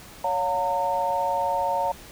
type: tone cluster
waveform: sine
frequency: 561 / 714 / 913 Hz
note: C#5 / F5 / A#5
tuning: +21 / +38 / -36 cents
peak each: -28 / -28 / -24 dBFS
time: 0.24-1.92 s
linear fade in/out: 5 ms
effects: pink hiss -45 dBFS RMS until 2.11 s